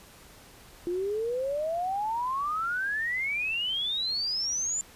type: exponential sweep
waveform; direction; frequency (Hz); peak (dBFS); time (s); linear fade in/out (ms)
sine; up; 342.5 to 7240; -27; 0.87-4.81; 0
effects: pink hiss -52 dBFS RMS until 4.95 s + resampled to 32000 Hz

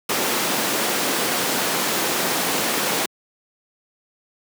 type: high-pass noise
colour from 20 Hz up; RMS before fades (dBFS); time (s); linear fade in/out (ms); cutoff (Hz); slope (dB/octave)
pink; -22; 0.09-3.06; 5; 230; 12
effects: high-pass 150 Hz 12 dB/octave

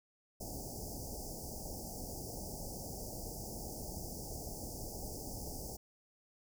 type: band-stop noise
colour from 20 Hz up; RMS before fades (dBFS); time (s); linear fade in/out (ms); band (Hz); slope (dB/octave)
pink; -44; 0.4-5.77; 10; 850 to 4800; 96
effects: none

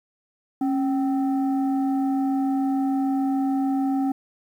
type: tone pair together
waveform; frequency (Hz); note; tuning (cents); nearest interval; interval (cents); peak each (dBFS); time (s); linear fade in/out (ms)
sine; 272.8 / 771.6; C#4 / G5; -28 / -28; octave + tritone; 1800; -19 / -27; 0.61-4.12; 5
effects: tanh soft clip ceiling -17 dBFS + 9-bit

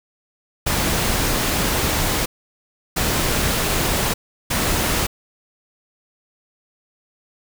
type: noise bursts at uneven times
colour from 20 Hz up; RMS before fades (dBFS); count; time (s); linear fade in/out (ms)
pink; -20; 3; 0.66-2.26 / 2.96-4.14 / 4.5-5.07; 10
effects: none

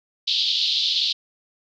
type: band-pass noise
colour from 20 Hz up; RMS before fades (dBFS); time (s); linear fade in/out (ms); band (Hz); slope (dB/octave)
white; -22; 0.27-1.13; 10; 3200 to 4400; 48
effects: none

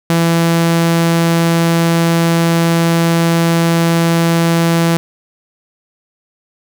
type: tone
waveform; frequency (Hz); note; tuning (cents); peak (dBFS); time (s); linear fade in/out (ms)
sawtooth; 167.2; E3; +25; -6; 0.1-4.97; 0
effects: none

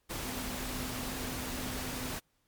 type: tone in noise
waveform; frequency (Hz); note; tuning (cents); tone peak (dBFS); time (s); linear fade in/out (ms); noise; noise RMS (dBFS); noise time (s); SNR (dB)
sine; 253.6; B3; +46; -42; 0.24-2.17; 20; pink; -38; 0.09-2.2; -7
effects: pink hiss -75 dBFS RMS until 2.47 s + MP3 96 kbps

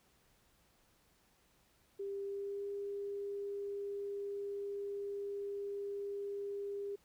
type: tone with pitch glide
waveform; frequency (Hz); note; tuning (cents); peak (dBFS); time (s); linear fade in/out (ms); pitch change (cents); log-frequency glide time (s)
sine; 397.2 to 402.3; G4 to G4; +23 to +45; -38; 1.99-6.96; 10; +22; 2.23-2.66
effects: pink hiss -71 dBFS RMS until 7.04 s

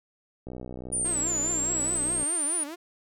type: click train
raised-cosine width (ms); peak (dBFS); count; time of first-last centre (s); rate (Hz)
2; -25; 111; 0.47-2.23; 62.5
type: exponential two-way sweep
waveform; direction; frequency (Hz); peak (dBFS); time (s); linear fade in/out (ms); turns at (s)
sine; down then up; 9600 to 6950 to 9600; -25; 0.92-2.64; 10; 1.35
type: tone with vibrato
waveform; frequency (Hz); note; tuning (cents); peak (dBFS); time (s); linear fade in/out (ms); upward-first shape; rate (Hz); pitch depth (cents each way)
sawtooth; 317.6; D#4; +36; -32; 1.04-2.76; 20; triangle; 4.8; 230
effects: none

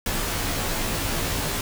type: noise with comb filter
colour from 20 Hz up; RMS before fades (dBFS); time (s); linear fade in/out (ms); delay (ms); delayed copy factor
pink; -26; 0.06-1.61; 2; 16; -1
effects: none

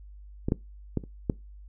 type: clicks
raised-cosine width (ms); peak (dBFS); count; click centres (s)
3; -14 / -10 / -13 / -28 / -11; 5; 0.485 / 0.521 / 0.973 / 1.038 / 1.298
effects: noise-tail reverb RT60 0.2 s tail -21 dB re dry + added 50 Hz sine -44 dBFS peak until 1.68 s

